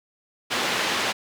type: band-pass noise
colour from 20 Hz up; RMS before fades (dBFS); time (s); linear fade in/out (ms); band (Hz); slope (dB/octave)
white; -25; 0.5-1.13; 20; 180 to 3300; 12
effects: none